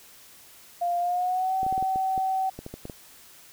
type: tone with pitch glide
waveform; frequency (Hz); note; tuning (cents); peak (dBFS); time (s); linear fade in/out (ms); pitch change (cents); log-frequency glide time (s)
sine; 698.5 to 761.7; F5 to G5; 0 to -50; -23; 0.81-2.5; 10; +150; 0.99-1.56
type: clicks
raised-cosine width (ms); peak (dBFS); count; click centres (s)
2; -23; 12; 1.631 / 1.665 / 1.726 / 1.779 / 1.826 / 1.959 / 2.178 / 2.59 / 2.664 / 2.74 / 2.854 / 2.898
effects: white hiss -51 dBFS RMS until 3.52 s